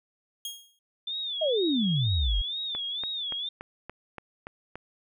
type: tone with exponential decay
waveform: sawtooth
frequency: 3265 Hz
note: G#7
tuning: 30 cents flat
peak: -28 dBFS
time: 0.45-0.79 s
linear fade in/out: 2 ms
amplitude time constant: 72 ms
type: tone with vibrato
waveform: sine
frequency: 3520 Hz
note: A7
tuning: in tune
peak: -30 dBFS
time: 1.07-3.49 s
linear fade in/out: 5 ms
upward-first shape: sine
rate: 2.1 Hz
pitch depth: 130 cents each way
type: exponential sweep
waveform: sine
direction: down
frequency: 664 to 42.07 Hz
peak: -23 dBFS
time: 1.41-2.42 s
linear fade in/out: 10 ms
type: click train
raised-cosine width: 0.5 ms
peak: -23 dBFS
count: 8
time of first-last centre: 2.75-4.756 s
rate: 3.49 Hz
effects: none